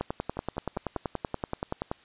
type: two click trains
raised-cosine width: 1 ms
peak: -15 / -23 dBFS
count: 21 / 4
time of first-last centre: 0.01-1.915 / 0.37-0.965 s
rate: 10.5 / 5.04 Hz
effects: white hiss -57 dBFS RMS until 2.04 s + resampled to 8000 Hz